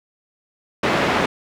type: band-pass noise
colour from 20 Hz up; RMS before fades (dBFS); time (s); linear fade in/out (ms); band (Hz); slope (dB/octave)
pink; -19; 0.83-1.26; 5; 180 to 2500; 12
effects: none